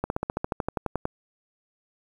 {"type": "slowing click train", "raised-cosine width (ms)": 1, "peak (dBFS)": -12, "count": 14, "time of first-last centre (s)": [0.04, 1.054], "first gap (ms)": 61, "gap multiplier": 1.04, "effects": ["8-bit"]}